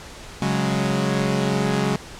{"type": "chord", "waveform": "sawtooth", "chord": "C# suspended fourth", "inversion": "none", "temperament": "equal", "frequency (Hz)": [138.59, 185, 207.7], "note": ["C#3", "F#3", "G#3"], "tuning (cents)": [0, 0, 0], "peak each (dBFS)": [-20, -20, -20], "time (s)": [0.42, 1.96], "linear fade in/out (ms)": 2, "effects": ["pink hiss -39 dBFS RMS until 2.19 s", "low-pass 8000 Hz 12 dB/octave"]}